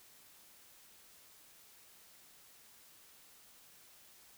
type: silence
effects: white hiss -61 dBFS RMS until 4.37 s